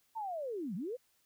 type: linear two-way sweep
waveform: sine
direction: down then up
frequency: 923 to 162.1 to 531 Hz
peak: -36 dBFS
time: 0.15-0.97 s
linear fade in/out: 20 ms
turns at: 0.75 s
effects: white hiss -73 dBFS RMS until 1.25 s